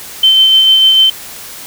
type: tone with tremolo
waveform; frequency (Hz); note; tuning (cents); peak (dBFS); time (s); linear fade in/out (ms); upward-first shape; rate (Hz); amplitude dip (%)
sine; 3089; G7; -26; -3; 0.23-1.1; 5; sine; 6.7; 25
effects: white hiss -29 dBFS RMS until 1.66 s